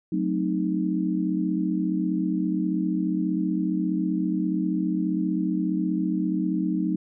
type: chord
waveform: sine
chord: F# diminished seventh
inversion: none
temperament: equal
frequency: 185 / 220 / 261.6 / 311.1 Hz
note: F#3 / A3 / C4 / Eb4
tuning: 0 / 0 / 0 / 0 cents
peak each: -26 / -31 / -31 / -26 dBFS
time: 0.12-6.96 s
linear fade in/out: 5 ms
effects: none